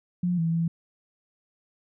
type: tone with pitch steps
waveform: sine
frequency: 177.4 / 164.7 / 166.4 Hz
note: F3 / E3 / E3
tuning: +27 / -1 / +17 cents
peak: -22 dBFS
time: 0.23-0.68 s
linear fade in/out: 5 ms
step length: 150 ms
effects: none